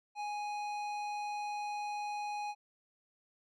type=tone with tanh clipping; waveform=triangle; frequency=830.6 Hz; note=G#5; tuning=in tune; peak=-38 dBFS; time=0.15-2.55 s; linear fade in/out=50 ms; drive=18 dB; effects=none